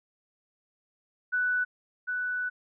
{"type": "tone pair in turn", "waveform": "sine", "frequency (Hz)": [1487, 1487], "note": ["F#6", "F#6"], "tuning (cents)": [8, 8], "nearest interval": "unison", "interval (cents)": 0, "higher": "neither", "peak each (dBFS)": [-24, -28], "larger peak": "first", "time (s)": [[1.32, 1.65], [2.07, 2.5]], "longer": "second", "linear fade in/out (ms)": 20, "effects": []}